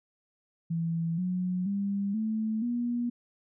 sine tone with pitch steps, 165.9 / 181.96 / 199.58 / 218.9 / 240.1 Hz, E3 / F#3 / G3 / A3 / B3, +11 / -29 / +31 / -9 / -49 cents, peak -27 dBFS, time 0.7-3.1 s, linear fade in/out 10 ms, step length 480 ms, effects none

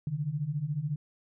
sine beating tone pair, 138.59 / 152.59 Hz, C#3 / D#3, 0 / -33 cents, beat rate 14 Hz, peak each -34 / -31 dBFS, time 0.07-0.96 s, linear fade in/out 2 ms, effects none

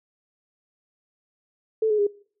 sine tone with pitch steps, 440 / 423.8 / 408.2 Hz, A4 / G#4 / G#4, 0 / +35 / -30 cents, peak -18 dBFS, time 1.82-2.069 s, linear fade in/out 5 ms, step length 83 ms, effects noise-tail reverb RT60 0.5 s tail -22 dB re dry

